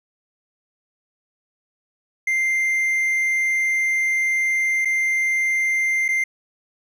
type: tone with dropouts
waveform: triangle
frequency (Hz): 2093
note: C7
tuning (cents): 0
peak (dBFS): -16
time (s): 2.27-6.24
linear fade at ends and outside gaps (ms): 5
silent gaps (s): 4.849-4.854 / 6.082-6.087
effects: none